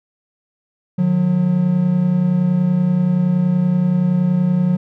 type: tone pair together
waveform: triangle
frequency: 150.3 / 180.88 Hz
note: D3 / F#3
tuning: +40 / -39 cents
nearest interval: minor third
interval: 321 cents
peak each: -18 / -12 dBFS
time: 0.98-4.77 s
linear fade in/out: 10 ms
effects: none